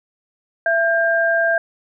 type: tone pair together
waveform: sine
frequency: 668 / 1598 Hz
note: E5 / G6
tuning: +23 / +33 cents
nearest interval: octave + minor third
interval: 1510 cents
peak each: -17 dBFS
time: 0.66-1.58 s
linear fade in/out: 2 ms
effects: none